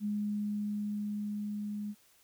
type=tone with level ramp; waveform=sine; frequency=207.7 Hz; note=G#3; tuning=in tune; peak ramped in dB=-30 to -35 dBFS; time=0-1.95 s; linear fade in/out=50 ms; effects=white hiss -65 dBFS RMS until 2.23 s